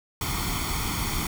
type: noise with comb filter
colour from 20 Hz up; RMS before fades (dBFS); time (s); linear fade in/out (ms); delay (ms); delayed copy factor
pink; -28; 0.21-1.27; 2; 0.9; +0.75
effects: none